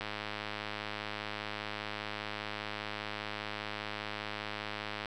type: click train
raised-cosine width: 0.3 ms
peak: -21 dBFS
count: 531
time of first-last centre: 0.01-5.058 s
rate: 105 Hz
effects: none